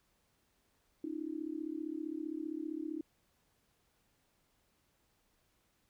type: tone with amplitude modulation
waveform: sine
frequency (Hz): 312.7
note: D#4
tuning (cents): +9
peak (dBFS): -33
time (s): 1.04-3.01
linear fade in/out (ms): 2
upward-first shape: sine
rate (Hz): 35.3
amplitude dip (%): 95
effects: pink hiss -75 dBFS RMS until 5.89 s